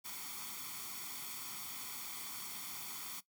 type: noise with comb filter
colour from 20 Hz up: white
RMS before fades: -45 dBFS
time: 0.04-3.21 s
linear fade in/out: 20 ms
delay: 0.89 ms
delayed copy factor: +0.7
effects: noise-tail reverb RT60 0.1 s tail -17 dB re dry + high-pass 150 Hz 12 dB/octave